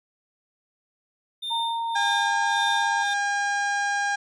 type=tone with tremolo; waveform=triangle; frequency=3613 Hz; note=A7; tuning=45 cents sharp; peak=-25 dBFS; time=1.42-3.14 s; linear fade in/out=10 ms; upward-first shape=sine; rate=1.8 Hz; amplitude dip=85%
type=tone with pitch glide; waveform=sine; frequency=923 to 906.1 Hz; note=A#5 to A#5; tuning=-17 to -49 cents; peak=-25 dBFS; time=1.5-3.04 s; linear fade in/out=20 ms; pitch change=-32 cents; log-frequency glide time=1.82-2.26 s
type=harmonic tone; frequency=809 Hz; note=G#5; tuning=46 cents flat; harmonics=1 / 2 / 3 / 4 / 5 / 6 / 7 / 8 / 9 / 10; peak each=-26 / -25 / -40 / -42 / -42 / -46 / -39 / -46 / -49 / -46 dBFS; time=1.95-4.16 s; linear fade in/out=10 ms
effects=none

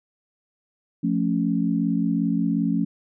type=chord; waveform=sine; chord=F augmented; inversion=none; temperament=equal; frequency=174.61 / 220 / 277.2 Hz; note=F3 / A3 / C#4; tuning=0 / 0 / 0 cents; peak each=-24 dBFS; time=1.03-2.85 s; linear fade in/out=10 ms; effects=none

